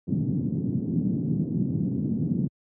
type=band-pass noise; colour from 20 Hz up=pink; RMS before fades=-26 dBFS; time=0.07-2.48 s; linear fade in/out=10 ms; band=130 to 260 Hz; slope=24 dB/octave; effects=high-pass 80 Hz 12 dB/octave